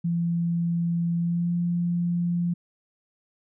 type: tone with pitch glide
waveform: sine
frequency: 170 to 173.27 Hz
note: F3 to F3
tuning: -46 to -13 cents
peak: -22 dBFS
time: 0.04-2.54 s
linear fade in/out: 10 ms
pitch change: +33 cents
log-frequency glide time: 1.17-1.53 s
effects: none